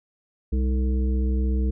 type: harmonic tone with a mistuned harmonic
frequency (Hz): 63.7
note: C2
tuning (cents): -46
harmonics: 1 / 3 / 5 / 7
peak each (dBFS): -20 / -30 / -34 / -37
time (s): 0.52-1.71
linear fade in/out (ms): 10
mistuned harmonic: 3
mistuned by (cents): +120
effects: none